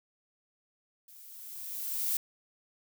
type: noise with level ramp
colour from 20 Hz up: violet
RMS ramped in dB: -54 to -29 dBFS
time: 1.08-2.17 s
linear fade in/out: 2 ms
effects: none